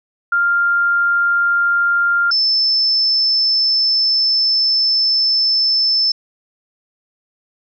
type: tone pair in turn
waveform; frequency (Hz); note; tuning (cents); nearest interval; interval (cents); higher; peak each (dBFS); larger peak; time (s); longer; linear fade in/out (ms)
sine; 1396.9 / 5274; F6 / E8; 0 / 0; octave + major seventh; 2300; second; -12; neither; 0.32-2.31 / 2.31-6.12; second; 5
effects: none